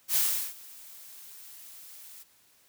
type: noise with ADSR envelope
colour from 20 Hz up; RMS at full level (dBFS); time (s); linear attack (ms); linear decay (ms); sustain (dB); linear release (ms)
blue; -24; 0.08-2.24; 76; 380; -24; 22
effects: white hiss -63 dBFS RMS until 2.68 s